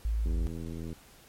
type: tone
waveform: sine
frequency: 55 Hz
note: A1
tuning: in tune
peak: -26 dBFS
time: 0.05-0.47 s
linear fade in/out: 0 ms
type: click train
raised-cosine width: 3 ms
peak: -27 dBFS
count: 56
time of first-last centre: 0.26-0.928 s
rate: 82.3 Hz
effects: pink hiss -56 dBFS RMS until 1.28 s + MP3 64 kbps